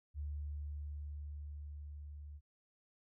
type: tone with level ramp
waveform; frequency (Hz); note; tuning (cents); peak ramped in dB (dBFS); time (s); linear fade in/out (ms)
sine; 73.42; D2; 0; -38 to -47; 0.14-2.41; 50
effects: none